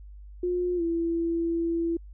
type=tone with pitch glide; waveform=sine; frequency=357 to 335 Hz; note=F4 to E4; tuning=+38 to +28 cents; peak=-24 dBFS; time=0.43-1.97 s; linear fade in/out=5 ms; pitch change=-110 cents; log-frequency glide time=0.76-0.82 s; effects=added 50 Hz sine -42 dBFS peak until 2.13 s